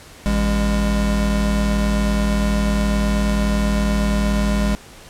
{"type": "tone pair together", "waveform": "square", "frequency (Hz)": [54.67, 203.2], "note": ["A1", "G#3"], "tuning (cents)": [-10, -38], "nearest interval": "octave + major seventh", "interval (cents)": 2272, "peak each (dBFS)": [-19, -20], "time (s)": [0.26, 4.75], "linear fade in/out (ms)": 0, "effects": ["pink hiss -42 dBFS RMS until 5.09 s", "low-pass 11000 Hz 12 dB/octave"]}